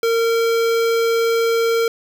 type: tone with notch filter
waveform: square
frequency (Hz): 459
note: A#4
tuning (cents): -27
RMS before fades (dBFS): -17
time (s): 0.03-1.88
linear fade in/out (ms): 2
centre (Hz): 9500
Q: 1.5
effects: none